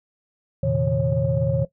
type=tone cluster; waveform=sine; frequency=85.4 / 117.6 / 133.9 / 157.9 / 546 Hz; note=F2 / A#2 / C3 / D#3 / C#5; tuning=-38 / +16 / +40 / +26 / -26 cents; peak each=-29 / -24 / -25 / -24 / -22 dBFS; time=0.63-1.65 s; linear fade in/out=5 ms; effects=noise-tail reverb RT60 0.1 s tail -17 dB re dry + tanh soft clip ceiling -9 dBFS